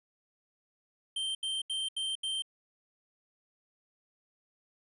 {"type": "tone bursts", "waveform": "square", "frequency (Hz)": 3136, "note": "G7", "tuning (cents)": 0, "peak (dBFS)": -32, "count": 5, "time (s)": [1.16, 2.422], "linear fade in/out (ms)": 5, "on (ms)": 190, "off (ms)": 78, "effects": ["resampled to 24000 Hz"]}